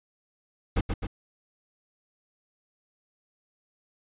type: noise with echo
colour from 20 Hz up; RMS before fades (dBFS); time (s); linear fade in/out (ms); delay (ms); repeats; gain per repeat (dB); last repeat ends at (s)
brown; -22; 0.76-0.81; 10; 130; 2; -4; 1.07
effects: resampled to 8000 Hz